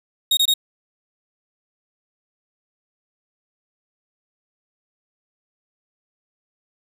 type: tone bursts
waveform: 40% pulse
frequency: 3747 Hz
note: A#7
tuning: 8 cents sharp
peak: -13 dBFS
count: 3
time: 0.31-0.539 s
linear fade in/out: 5 ms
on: 61 ms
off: 23 ms
effects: none